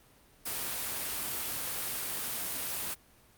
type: noise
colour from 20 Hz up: white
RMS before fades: -35 dBFS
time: 0.45-2.95 s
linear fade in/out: 20 ms
effects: pink hiss -61 dBFS RMS until 3.37 s + Opus 32 kbps